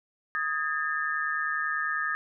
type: tone cluster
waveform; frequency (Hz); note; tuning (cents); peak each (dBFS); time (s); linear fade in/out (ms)
sine; 1248 / 1642 / 1792; D#6 / G#6 / A6; +5 / -20 / +31; -31; 0.35-2.15; 0
effects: none